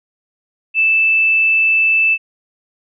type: tone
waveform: sine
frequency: 2638 Hz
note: E7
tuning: 1 cent sharp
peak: -10 dBFS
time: 0.74-2.18 s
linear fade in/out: 50 ms
effects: none